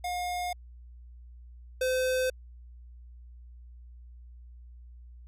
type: tone pair in turn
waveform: square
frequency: 715 / 513.2 Hz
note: F5 / C5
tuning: +41 / -34 cents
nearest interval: tritone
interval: 575 cents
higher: first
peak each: -31 / -26 dBFS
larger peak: second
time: 0.04-0.53 / 1.81-2.3 s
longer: neither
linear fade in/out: 5 ms
effects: added 60 Hz sine -46 dBFS peak until 5.27 s + resampled to 32000 Hz